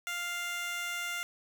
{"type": "tone with high-pass filter", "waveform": "15% pulse", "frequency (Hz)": 698.5, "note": "F5", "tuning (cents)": 0, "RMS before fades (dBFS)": -36, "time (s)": [0.07, 1.23], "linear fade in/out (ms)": 0, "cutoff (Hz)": 1500, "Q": 0.98, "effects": []}